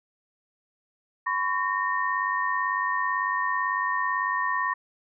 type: tone cluster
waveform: sine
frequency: 1012 / 1110 / 1835 Hz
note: B5 / C#6 / A#6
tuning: +42 / +2 / -28 cents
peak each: -28 dBFS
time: 1.26-4.74 s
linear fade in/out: 10 ms
effects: none